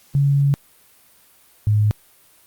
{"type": "tone pair in turn", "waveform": "sine", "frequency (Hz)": [140.6, 105.52], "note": ["C#3", "G#2"], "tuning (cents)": [25, 28], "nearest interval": "perfect fourth", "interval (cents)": 497, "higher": "first", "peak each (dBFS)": [-13, -13], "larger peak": "neither", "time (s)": [[0.15, 0.54], [1.67, 1.91]], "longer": "first", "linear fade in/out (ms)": 0, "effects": ["white hiss -53 dBFS RMS until 2.46 s", "Opus 48 kbps"]}